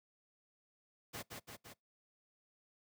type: noise with echo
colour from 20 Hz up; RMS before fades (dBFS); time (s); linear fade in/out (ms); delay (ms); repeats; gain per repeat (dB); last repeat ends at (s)
pink; -44; 1.13-1.23; 20; 170; 3; -3; 1.74
effects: noise-tail reverb RT60 0.2 s tail -25 dB re dry + high-pass 100 Hz 12 dB/octave